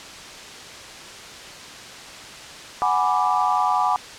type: chord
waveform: sine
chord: G# half-diminished seventh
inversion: third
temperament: equal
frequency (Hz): 740 / 830.6 / 987.8 / 1174.7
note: F#5 / G#5 / B5 / D6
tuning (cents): 0 / 0 / 0 / 0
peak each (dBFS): -23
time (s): 2.82-3.96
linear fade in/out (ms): 0
effects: white hiss -38 dBFS RMS until 4.18 s + low-pass 6000 Hz 12 dB/octave